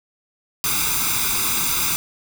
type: noise with comb filter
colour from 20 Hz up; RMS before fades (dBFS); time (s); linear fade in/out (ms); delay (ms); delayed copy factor
white; -21; 0.64-1.96; 0; 0.82; +1
effects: none